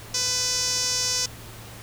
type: tone with band-pass filter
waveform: sawtooth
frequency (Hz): 500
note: B4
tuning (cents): +21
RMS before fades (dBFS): -25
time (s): 0.14-1.26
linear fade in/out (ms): 5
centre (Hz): 5800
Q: 4.7
effects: added 112 Hz sine -43 dBFS peak until 1.82 s + pink hiss -43 dBFS RMS until 1.82 s